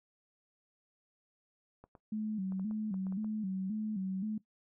clicks, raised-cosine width 1 ms, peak -39 dBFS, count 9, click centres 1.84 / 1.952 / 2.522 / 2.596 / 2.711 / 2.942 / 3.068 / 3.124 / 3.245 s
sine tone with vibrato, 201.9 Hz, G#3, 49 cents flat, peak -33 dBFS, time 2.12-4.38 s, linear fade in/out 5 ms, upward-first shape square, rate 1.9 Hz, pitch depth 110 cents each way
effects noise-tail reverb RT60 0.1 s tail -17 dB re dry

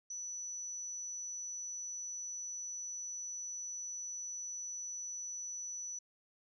sine tone, 5940 Hz, F#8, 6 cents sharp, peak -40 dBFS, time 0.1-5.99 s, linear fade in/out 5 ms, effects none

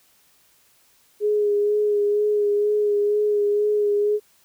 sine tone with vibrato, 415.3 Hz, G#4, in tune, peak -17 dBFS, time 1.2-4.2 s, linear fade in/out 50 ms, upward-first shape sine, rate 2.1 Hz, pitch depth 22 cents each way, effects white hiss -59 dBFS RMS until 4.44 s

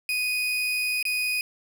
35% pulse tone with dropouts, 2489 Hz, D#7, in tune, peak -22 dBFS, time 0.09-1.41 s, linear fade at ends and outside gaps 1 ms, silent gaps 1.027-1.052 s, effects none

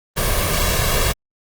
pink noise with comb filter, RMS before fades -18 dBFS, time 0.16-1.13 s, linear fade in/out 20 ms, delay 1.8 ms, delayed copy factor +0.65, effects Opus 24 kbps

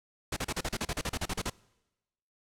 pink noise bursts, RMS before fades -32 dBFS, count 15, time 0.32-1.499 s, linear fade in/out 5 ms, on 45 ms, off 36 ms, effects noise-tail reverb RT60 1.0 s tail -24 dB re dry + low-pass 10000 Hz 12 dB/octave

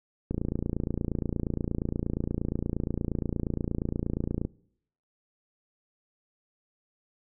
click train, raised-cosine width 3 ms, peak -16 dBFS, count 119, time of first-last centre 0.31-4.45 s, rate 28.5 Hz, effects noise-tail reverb RT60 0.7 s tail -23 dB re dry

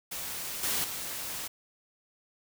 white noise with level steps, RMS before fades -37 / -30 / -37 dBFS, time 0.11-1.48 s, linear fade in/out 10 ms, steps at 0.63 / 0.84 s, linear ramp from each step 2 ms, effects none

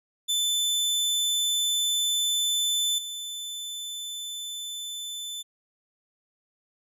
sawtooth tone with level steps, 3520 Hz, A7, in tune, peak -20 / -30 dBFS, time 0.28-5.43 s, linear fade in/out 20 ms, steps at 2.98 s, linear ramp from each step 5 ms, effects resampled to 32000 Hz

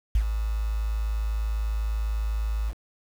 sine tone with ADSR envelope, 54 Hz, A1, 32 cents flat, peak -16 dBFS, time 0.15-2.74 s, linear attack 4 ms, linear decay 74 ms, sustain -8 dB, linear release 57 ms, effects 7-bit

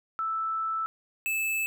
sine / square tone pair in turn, 1318.5 / 2620 Hz, E6 / E7, 0 / -11 cents, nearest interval octave, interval 1189 cents, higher second, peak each -27 dBFS, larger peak neither, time 0.19-0.86 / 1.26-1.66 s, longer first, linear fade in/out 0 ms, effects none

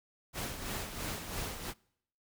pink noise with tremolo, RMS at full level -37 dBFS, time 0.33-1.74 s, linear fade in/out 50 ms, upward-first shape sine, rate 3 Hz, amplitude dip 55%, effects noise-tail reverb RT60 0.7 s tail -25 dB re dry

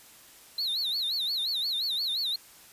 triangle tone with vibrato, 4000 Hz, B7, 21 cents sharp, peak -26 dBFS, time 0.58-2.36 s, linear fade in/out 5 ms, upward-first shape sine, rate 5.7 Hz, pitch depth 190 cents each way, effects white hiss -53 dBFS RMS until 2.72 s + resampled to 32000 Hz

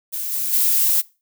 violet noise with level steps, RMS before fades -26 / -23 / -17 dBFS, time 0.12-1.02 s, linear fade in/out 20 ms, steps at 0.31 / 0.52 s, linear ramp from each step 20 ms, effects noise-tail reverb RT60 0.3 s tail -22 dB re dry

